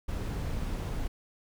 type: noise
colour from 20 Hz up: brown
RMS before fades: -33 dBFS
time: 0.08-1.08 s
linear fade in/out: 10 ms
effects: none